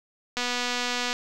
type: click train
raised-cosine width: 0.2 ms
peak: -11 dBFS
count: 187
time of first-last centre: 0.37-1.129 s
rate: 245 Hz
effects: none